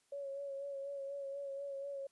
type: tone with vibrato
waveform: sine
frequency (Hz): 556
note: C#5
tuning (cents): +5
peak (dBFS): -40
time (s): 0.12-2.07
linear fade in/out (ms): 5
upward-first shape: sine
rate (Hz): 4.1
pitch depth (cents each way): 30
effects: white hiss -75 dBFS RMS until 2.11 s + resampled to 24000 Hz